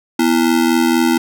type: ring-modulated tone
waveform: square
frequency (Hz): 288.6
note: D4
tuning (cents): -30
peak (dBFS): -9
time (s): 0.19-1.18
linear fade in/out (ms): 5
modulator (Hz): 42.1
effects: none